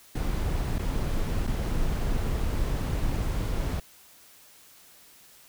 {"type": "noise with dropouts", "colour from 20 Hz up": "brown", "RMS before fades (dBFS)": -27, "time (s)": [0.15, 3.8], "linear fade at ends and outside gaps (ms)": 5, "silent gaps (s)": [[0.784, 0.791], [1.469, 1.474]], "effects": ["white hiss -54 dBFS RMS until 5.48 s"]}